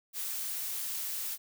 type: noise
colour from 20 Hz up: blue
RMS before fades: -36 dBFS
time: 0.13-1.38 s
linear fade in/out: 50 ms
effects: none